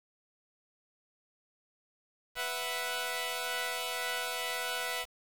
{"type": "chord", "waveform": "10% pulse", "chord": "B suspended fourth", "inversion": "none", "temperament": "equal", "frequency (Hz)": [493.9, 659.3, 740], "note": ["B4", "E5", "F#5"], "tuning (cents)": [0, 0, 0], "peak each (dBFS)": -29, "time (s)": [2.35, 5.06], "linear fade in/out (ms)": 50, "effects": ["8-bit"]}